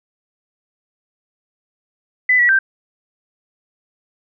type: tone with pitch steps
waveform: sine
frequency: 2002 / 1936 / 1567 Hz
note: B6 / B6 / G6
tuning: +23 / -35 / -1 cents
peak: -10 dBFS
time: 2.29-2.59 s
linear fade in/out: 5 ms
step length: 100 ms
effects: none